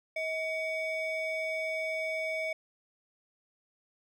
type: ring-modulated tone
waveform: triangle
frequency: 1446 Hz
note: F#6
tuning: 40 cents flat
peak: -26 dBFS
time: 0.16-2.53 s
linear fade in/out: 5 ms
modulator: 808 Hz
effects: none